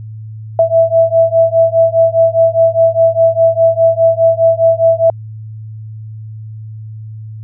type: beating tone pair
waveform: sine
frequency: 657 / 661.9 Hz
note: E5 / E5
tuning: -6 / +7 cents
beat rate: 4.9 Hz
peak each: -10 dBFS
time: 0.59-5.1 s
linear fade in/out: 2 ms
effects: added 109 Hz sine -25 dBFS peak until 7.43 s